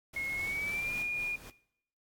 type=noise; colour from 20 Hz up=pink; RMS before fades=-48 dBFS; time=0.13-1.03 s; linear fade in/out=10 ms
type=tone with pitch glide; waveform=sine; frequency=2165 to 2430 Hz; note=C#7 to D#7; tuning=-41 to -42 cents; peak=-32 dBFS; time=0.16-1.36 s; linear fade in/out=5 ms; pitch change=+199 cents; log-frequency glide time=0.36-0.94 s
type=noise with tremolo; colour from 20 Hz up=pink; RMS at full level=-49 dBFS; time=0.39-1.5 s; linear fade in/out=0 ms; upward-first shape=sine; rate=3.8 Hz; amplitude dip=50%
effects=noise-tail reverb RT60 0.7 s tail -19 dB re dry + AAC 64 kbps